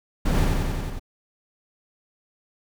brown noise with echo, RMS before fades -20 dBFS, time 0.25-0.45 s, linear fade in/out 10 ms, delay 91 ms, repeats 6, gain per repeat -2 dB, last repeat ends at 0.996 s, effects none

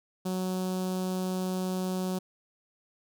sawtooth tone with notch filter, 185.2 Hz, F#3, 2 cents sharp, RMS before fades -31 dBFS, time 0.25-2.19 s, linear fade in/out 10 ms, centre 2000 Hz, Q 0.7, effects none

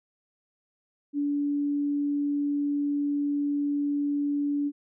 sine tone, 288 Hz, D4, 34 cents flat, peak -24 dBFS, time 1.13-4.72 s, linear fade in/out 50 ms, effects none

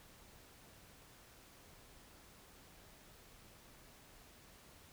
silence, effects pink hiss -61 dBFS RMS until 4.92 s

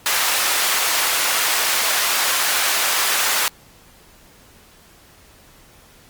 pink high-pass noise, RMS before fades -19 dBFS, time 0.06-3.48 s, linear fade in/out 0 ms, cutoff 990 Hz, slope 12 dB/octave, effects pink hiss -49 dBFS RMS until 6.09 s + Opus 48 kbps

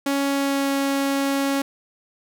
sawtooth tone with pitch glide, 278.3 to 276.1 Hz, C#4 to C#4, +7 to -7 cents, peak -16 dBFS, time 0.06-1.62 s, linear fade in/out 5 ms, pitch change -14 cents, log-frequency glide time 0.28-0.7 s, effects none

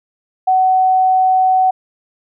sine tone, 750 Hz, F#5, 23 cents sharp, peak -9 dBFS, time 0.47-1.71 s, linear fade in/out 10 ms, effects none

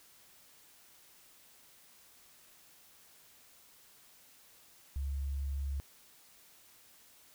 sine tone, 69.3 Hz, C#2, in tune, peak -33 dBFS, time 4.96-5.8 s, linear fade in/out 0 ms, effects white hiss -61 dBFS RMS until 7.34 s

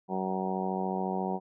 harmonic tone, 94.1 Hz, F#2, 30 cents sharp, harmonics 2 / 3 / 4 / 5 / 6 / 7 / 8 / 9 / 10, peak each -33 / -43 / -36 / -40 / -42 / -42 / -35 / -42 / -39 dBFS, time 0.08-1.4 s, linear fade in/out 50 ms, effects none

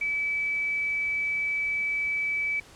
sine tone, 2300 Hz, D7, 37 cents flat, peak -25 dBFS, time 0.01-2.6 s, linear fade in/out 5 ms, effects pink hiss -51 dBFS RMS until 2.75 s + low-pass 9000 Hz 12 dB/octave

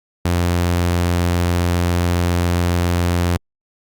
sawtooth tone, 87.31 Hz, F2, in tune, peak -11 dBFS, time 0.25-3.37 s, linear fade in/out 5 ms, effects Opus 48 kbps

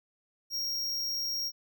square tone, 5588 Hz, F8, in tune, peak -31 dBFS, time 0.5-1.52 s, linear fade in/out 50 ms, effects none

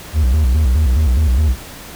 triangle tone with vibrato, 69.4 Hz, C#2, 3 cents sharp, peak -8 dBFS, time 0.13-1.56 s, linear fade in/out 50 ms, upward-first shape square, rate 4.8 Hz, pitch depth 190 cents each way, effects pink hiss -34 dBFS RMS until 1.95 s

